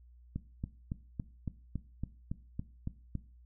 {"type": "click train", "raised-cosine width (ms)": 5, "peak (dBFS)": -23, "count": 11, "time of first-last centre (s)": [0.36, 3.153], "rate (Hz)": 3.58, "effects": ["noise-tail reverb RT60 0.4 s tail -18 dB re dry", "added 60 Hz sine -55 dBFS peak until 3.45 s"]}